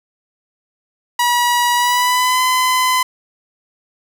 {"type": "tone with pitch glide", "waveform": "sawtooth", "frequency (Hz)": [966, 1017], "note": ["B5", "C6"], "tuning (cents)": [-39, -50], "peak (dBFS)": -9, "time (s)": [1.19, 3.03], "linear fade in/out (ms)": 5, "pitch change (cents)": 89, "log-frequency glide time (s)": [1.74, 2.41], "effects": []}